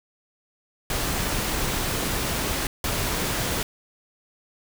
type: noise bursts at uneven times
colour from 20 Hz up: pink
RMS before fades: -26 dBFS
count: 2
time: 0.9-2.67 / 2.84-3.63 s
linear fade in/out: 2 ms
effects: none